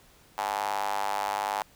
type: tone with high-pass filter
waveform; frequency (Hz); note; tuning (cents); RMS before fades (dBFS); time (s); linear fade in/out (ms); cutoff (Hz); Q
square; 50.5; G#1; -48; -30; 0.38-1.62; 0; 830; 5
effects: pink hiss -58 dBFS RMS until 1.75 s